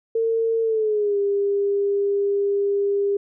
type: tone with pitch glide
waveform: sine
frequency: 453.5 to 401.7 Hz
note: A#4 to G4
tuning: -48 to +42 cents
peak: -18 dBFS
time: 0.15-3.17 s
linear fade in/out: 5 ms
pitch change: -210 cents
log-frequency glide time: 0.62-1.18 s
effects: none